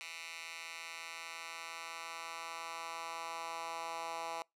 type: tone with high-pass filter sweep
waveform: 10% pulse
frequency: 165.6 Hz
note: E3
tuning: 8 cents sharp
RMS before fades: -44 dBFS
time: 0.01-4.42 s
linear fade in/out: 0 ms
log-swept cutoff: 2200 to 810 Hz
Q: 1.6
effects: noise-tail reverb RT60 0.2 s tail -26 dB re dry + low-pass 10000 Hz 12 dB/octave